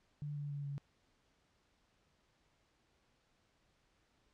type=tone with pitch steps; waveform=sine; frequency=146.83 / 144.98 / 143.15 / 141.34 Hz; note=D3 / D3 / D3 / C#3; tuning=0 / -22 / -44 / +34 cents; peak=-39 dBFS; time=0.22-0.78 s; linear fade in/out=0 ms; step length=140 ms; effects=pink hiss -75 dBFS RMS until 4.33 s + low-pass 6000 Hz 12 dB/octave